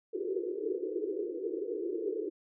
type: band-pass noise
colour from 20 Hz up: white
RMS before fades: -35 dBFS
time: 0.13-2.3 s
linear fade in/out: 20 ms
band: 320 to 470 Hz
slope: 96 dB/octave
effects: none